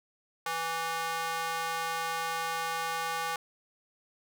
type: tone with high-pass filter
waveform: square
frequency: 164.81 Hz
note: E3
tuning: in tune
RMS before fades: -33 dBFS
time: 0.46-3.36 s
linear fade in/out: 2 ms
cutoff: 960 Hz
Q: 1.8
effects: none